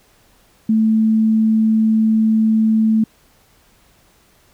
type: tone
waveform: sine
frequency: 220 Hz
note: A3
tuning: in tune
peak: -11 dBFS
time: 0.69-3.04 s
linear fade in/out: 5 ms
effects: pink hiss -54 dBFS RMS until 4.53 s